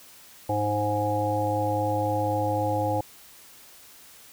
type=harmonic tone with a mistuned harmonic; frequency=103.83 Hz; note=G#2; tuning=in tune; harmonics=1 / 3 / 5 / 7 / 8; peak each=-29 / -31 / -28 / -32 / -28 dBFS; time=0.49-3.01 s; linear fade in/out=5 ms; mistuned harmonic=5; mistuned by=+19 cents; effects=white hiss -50 dBFS RMS until 4.32 s